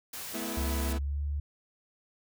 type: noise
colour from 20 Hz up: white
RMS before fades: -40 dBFS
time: 0.13-0.93 s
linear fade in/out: 5 ms
type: chord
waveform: sawtooth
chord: A suspended second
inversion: none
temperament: equal with one note detuned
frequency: 215.1 / 246.9 / 329.6 Hz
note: A3 / B3 / E4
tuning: -39 / 0 / 0 cents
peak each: -35 dBFS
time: 0.33-0.99 s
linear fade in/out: 20 ms
type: tone with pitch glide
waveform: sine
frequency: 69.3 to 72.33 Hz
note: C#2 to D2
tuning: 0 to -26 cents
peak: -29 dBFS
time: 0.57-1.4 s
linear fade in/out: 5 ms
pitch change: +74 cents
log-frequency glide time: 0.95-1.21 s
effects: none